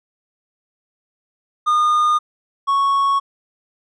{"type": "tone pair in turn", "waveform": "triangle", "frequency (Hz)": [1220, 1107.8], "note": ["D#6", "C#6"], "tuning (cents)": [-34, -1], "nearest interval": "major second", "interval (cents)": 167, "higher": "first", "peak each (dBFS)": [-11, -12], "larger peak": "first", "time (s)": [[1.66, 2.19], [2.67, 3.2]], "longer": "neither", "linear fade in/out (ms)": 20, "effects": ["resampled to 24000 Hz"]}